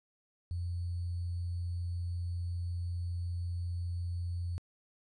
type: tone with sample-and-hold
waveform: sine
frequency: 87.31 Hz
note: F2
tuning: in tune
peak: -33 dBFS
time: 0.51-4.58 s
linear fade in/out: 0 ms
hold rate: 4410 Hz
effects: resampled to 22050 Hz